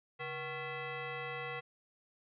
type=tone with frequency modulation; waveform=sine; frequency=760 Hz; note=F#5; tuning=46 cents sharp; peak=-38 dBFS; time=0.19-1.61 s; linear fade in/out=20 ms; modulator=620 Hz; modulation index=3.2; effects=none